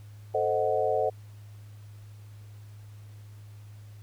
sine chord, A diminished seventh, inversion none, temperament equal, 440 / 523.3 / 622.3 / 740 Hz, A4 / C5 / Eb5 / Gb5, 0 / 0 / 0 / 0 cents, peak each -29 dBFS, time 0.34-1.1 s, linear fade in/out 10 ms, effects added 104 Hz sine -44 dBFS peak until 4.02 s + pink hiss -61 dBFS RMS until 4.02 s

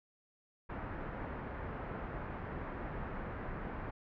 pink low-pass noise, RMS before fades -42 dBFS, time 0.69-3.91 s, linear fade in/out 10 ms, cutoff 1800 Hz, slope 24 dB/octave, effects none

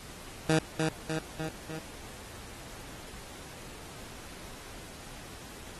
15% pulse tone with echo, 158.3 Hz, D#3, 30 cents sharp, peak -16 dBFS, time 0.49-0.59 s, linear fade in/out 5 ms, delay 300 ms, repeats 4, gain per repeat -4 dB, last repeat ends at 1.79 s, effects pink hiss -47 dBFS RMS until 5.79 s + AAC 32 kbps

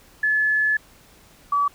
sine tone pair in turn, 1721 / 1145.6 Hz, A6 / D6, -39 / -43 cents, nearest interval perfect fifth, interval 704 cents, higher first, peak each -17 dBFS, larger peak neither, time 0.23-0.77 / 1.52-1.68 s, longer first, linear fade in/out 5 ms, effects pink hiss -52 dBFS RMS until 1.74 s

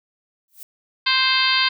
violet noise with exponential growth, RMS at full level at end -33 dBFS, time 0.48-0.63 s, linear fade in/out 1 ms, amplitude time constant 32 ms
harmonic tone, 523.3 Hz, C5, in tune, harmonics 2 / 3 / 4 / 5 / 6 / 7 / 8 / 9, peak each -24 / -24 / -24 / -24 / -24 / -24 / -24 / -24 dBFS, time 1.06-1.69 s, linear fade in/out 10 ms
effects none

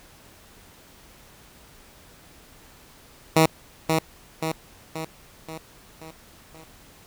10% pulse tone with echo, 159.8 Hz, D#3, 47 cents sharp, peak -6 dBFS, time 3.36-3.46 s, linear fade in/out 5 ms, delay 530 ms, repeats 6, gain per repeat -5 dB, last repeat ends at 6.64 s, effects pink hiss -51 dBFS RMS until 7.06 s

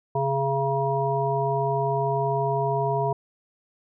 harmonic tone with a mistuned harmonic, 136.5 Hz, C#3, 26 cents flat, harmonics 1 / 3 / 5 / 7, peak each -27 / -27 / -27 / -27 dBFS, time 0.15-3.13 s, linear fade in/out 5 ms, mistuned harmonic 3, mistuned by +23 cents, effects none

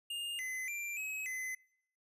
square tone with pitch steps, 2823 / 2036 / 2365 / 2555 / 2035 Hz, F7 / C7 / D7 / D#7 / C7, +18 / -48 / +12 / +45 / -49 cents, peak -38 dBFS, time 0.1-1.55 s, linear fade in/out 5 ms, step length 290 ms, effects noise-tail reverb RT60 0.7 s tail -23 dB re dry + resampled to 32000 Hz

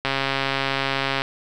click train, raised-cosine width 0.3 ms, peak -6 dBFS, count 160, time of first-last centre 0.05-1.219 s, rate 136 Hz, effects none

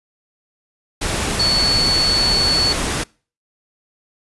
sine tone in noise, 4435 Hz, C#8, in tune, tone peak -14 dBFS, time 1.39-2.73 s, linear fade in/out 10 ms, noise pink, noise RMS -21 dBFS, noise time 1.01-3.04 s, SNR +4 dB, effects noise-tail reverb RT60 0.4 s tail -26 dB re dry + resampled to 24000 Hz

